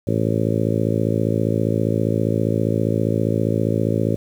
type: harmonic tone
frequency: 55 Hz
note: A1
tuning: in tune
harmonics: 2 / 3 / 4 / 5 / 6 / 7 / 8 / 9 / 10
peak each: -22 / -24 / -25 / -26 / -27 / -27 / -28 / -29 / -29 dBFS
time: 0.07-4.16 s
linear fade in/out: 5 ms
effects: 8-bit